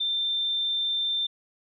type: tone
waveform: sine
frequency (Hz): 3575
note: A7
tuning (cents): +27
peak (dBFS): -24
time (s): 0-1.27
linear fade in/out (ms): 10
effects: none